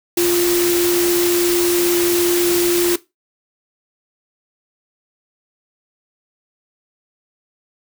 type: tone in noise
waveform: sine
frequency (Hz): 349.2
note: F4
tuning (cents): 0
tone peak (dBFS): -14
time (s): 0.17-2.96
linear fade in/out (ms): 5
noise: white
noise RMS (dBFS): -21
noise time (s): 0.17-2.96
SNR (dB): +4
effects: noise-tail reverb RT60 0.2 s tail -17 dB re dry